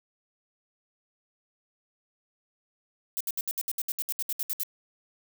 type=noise bursts; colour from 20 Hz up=violet; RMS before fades=-30 dBFS; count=15; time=3.17-4.633 s; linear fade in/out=0 ms; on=35 ms; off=67 ms; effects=none